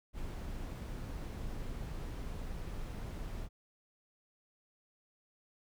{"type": "noise", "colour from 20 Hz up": "brown", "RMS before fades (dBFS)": -41, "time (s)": [0.13, 3.49], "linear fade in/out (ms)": 50, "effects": []}